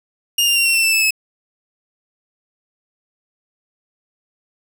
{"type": "tone with pitch steps", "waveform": "sawtooth", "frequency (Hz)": [2829, 2793, 2758, 2723, 2689, 2655, 2621, 2588], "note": ["F7", "F7", "F7", "F7", "E7", "E7", "E7", "E7"], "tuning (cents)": [22, -1, -22, -44, 34, 12, -11, -32], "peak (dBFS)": -10, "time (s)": [0.38, 1.108], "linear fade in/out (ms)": 5, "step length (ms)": 91, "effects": ["7-bit"]}